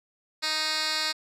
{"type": "tone with band-pass filter", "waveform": "10% pulse", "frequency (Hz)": 311.1, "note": "D#4", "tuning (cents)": 0, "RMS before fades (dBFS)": -28, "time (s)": [0.42, 1.13], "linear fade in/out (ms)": 20, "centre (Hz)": 4100, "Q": 1.9, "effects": []}